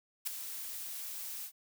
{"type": "noise with ADSR envelope", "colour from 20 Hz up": "blue", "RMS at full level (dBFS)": -32, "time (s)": [0.25, 1.52], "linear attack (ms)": 23, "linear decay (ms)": 3, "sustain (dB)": -10, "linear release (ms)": 76, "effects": []}